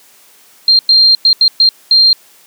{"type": "tone bursts at uneven times", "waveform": "sine", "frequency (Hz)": 4186, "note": "C8", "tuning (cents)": 0, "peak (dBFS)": -4, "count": 6, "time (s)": [[0.68, 0.79], [0.89, 1.15], [1.25, 1.33], [1.41, 1.48], [1.6, 1.69], [1.91, 2.13]], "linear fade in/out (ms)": 2, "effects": ["white hiss -45 dBFS RMS until 2.46 s", "high-pass 200 Hz 12 dB/octave"]}